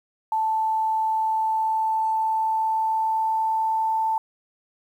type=tone with pitch glide; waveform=sine; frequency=880 to 885.6 Hz; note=A5 to A5; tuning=0 to +11 cents; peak=-20 dBFS; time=0.32-4.18 s; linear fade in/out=2 ms; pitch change=+11 cents; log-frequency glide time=1.06-3.91 s; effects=9-bit